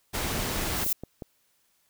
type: noise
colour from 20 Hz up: pink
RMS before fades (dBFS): -30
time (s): 0.13-0.85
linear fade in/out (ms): 20
type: clicks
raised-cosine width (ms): 2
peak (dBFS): -23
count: 6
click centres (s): 0.351 / 0.392 / 0.558 / 0.864 / 1.036 / 1.222
type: noise with exponential growth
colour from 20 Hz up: violet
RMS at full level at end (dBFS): -24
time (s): 0.37-0.93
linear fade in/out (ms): 5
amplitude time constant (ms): 120
effects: white hiss -69 dBFS RMS until 1.89 s